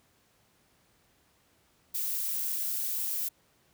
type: noise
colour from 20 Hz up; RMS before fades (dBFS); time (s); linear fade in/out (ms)
violet; -32; 1.94-3.29; 10
effects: pink hiss -67 dBFS RMS until 3.73 s + high-pass 60 Hz 12 dB/octave